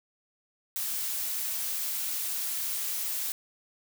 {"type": "noise", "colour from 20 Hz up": "blue", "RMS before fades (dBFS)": -32, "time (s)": [0.76, 3.32], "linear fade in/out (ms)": 0, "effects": []}